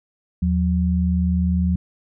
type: tone pair together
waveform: sine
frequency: 80.1 / 180.03 Hz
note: E2 / F#3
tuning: -49 / -47 cents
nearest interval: octave + major second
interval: 1402 cents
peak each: -19 dBFS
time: 0.42-1.76 s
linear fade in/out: 5 ms
effects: none